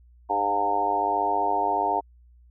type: harmonic tone with a mistuned harmonic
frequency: 101.3 Hz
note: G#2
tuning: 43 cents flat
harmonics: 3 / 4 / 5 / 6 / 7 / 8 / 9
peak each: -36 / -32 / -36 / -36 / -26 / -29 / -25 dBFS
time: 0.29-2.01 s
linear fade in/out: 20 ms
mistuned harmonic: 7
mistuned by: +16 cents
effects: added 60 Hz sine -51 dBFS peak until 2.5 s